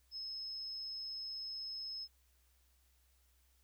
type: tone with amplitude modulation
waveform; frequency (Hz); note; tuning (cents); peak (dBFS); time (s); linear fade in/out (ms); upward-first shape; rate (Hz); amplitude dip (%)
sine; 5180; E8; -31; -40; 0.11-2.08; 50; sine; 136; 25
effects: added 63 Hz sine -70 dBFS peak until 3.63 s + white hiss -75 dBFS RMS until 3.63 s